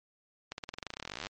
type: accelerating click train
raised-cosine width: 0.2 ms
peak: -20 dBFS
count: 28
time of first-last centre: 0.52-1.269 s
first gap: 61 ms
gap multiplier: 0.93
effects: low-pass 7000 Hz 12 dB/octave + MP3 48 kbps